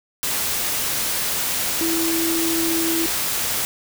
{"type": "tone in noise", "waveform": "sine", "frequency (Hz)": 330, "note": "E4", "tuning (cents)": 2, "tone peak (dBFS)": -21, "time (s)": [1.81, 3.06], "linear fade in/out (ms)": 0, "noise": "white", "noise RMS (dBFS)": -23, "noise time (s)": [0.23, 3.65], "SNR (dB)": -1, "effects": []}